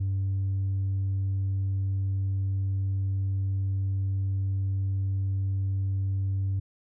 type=tone with tanh clipping; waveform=triangle; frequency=96.9 Hz; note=G2; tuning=20 cents flat; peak=-25 dBFS; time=0-6.6 s; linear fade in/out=10 ms; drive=6 dB; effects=none